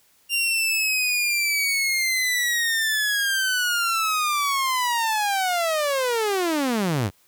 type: linear sweep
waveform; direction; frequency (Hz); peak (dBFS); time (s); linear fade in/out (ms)
sawtooth; down; 2794 to 85; -17; 0.29-7.11; 50
effects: white hiss -60 dBFS RMS until 7.27 s